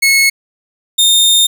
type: tone pair in turn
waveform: sawtooth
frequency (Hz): 2187 / 3647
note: C#7 / A#7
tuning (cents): -24 / -39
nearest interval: major sixth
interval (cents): 885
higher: second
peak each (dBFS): -4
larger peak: neither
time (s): 0.02-0.3 / 0.98-1.47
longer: second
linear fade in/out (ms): 10
effects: none